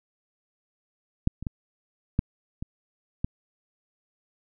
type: clicks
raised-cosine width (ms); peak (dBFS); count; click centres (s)
5; -8 / -23 / -17 / -9 / -20 / -13; 6; 1.274 / 1.426 / 1.468 / 2.191 / 2.625 / 3.245
effects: none